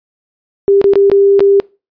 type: tone with dropouts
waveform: sine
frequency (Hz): 397.5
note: G4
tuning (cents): +24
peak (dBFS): -5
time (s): 0.68-1.6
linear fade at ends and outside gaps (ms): 0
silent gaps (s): 0.815-0.842 / 0.935-0.956 / 1.099-1.116 / 1.394-1.405
effects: noise-tail reverb RT60 0.3 s tail -24 dB re dry + resampled to 11025 Hz